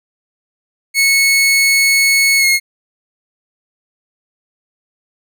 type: tone with pitch glide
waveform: sawtooth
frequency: 2200 to 2158 Hz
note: C#7 to C#7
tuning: -14 to -47 cents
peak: -6 dBFS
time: 0.94-2.6 s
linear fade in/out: 50 ms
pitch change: -33 cents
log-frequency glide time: 2.38-2.45 s
effects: none